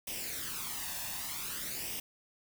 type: noise with flanger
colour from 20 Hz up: white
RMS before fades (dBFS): -39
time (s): 0.07-2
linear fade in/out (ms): 5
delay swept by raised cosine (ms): 0.35 to 1.14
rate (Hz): 0.53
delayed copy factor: +0.65
effects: none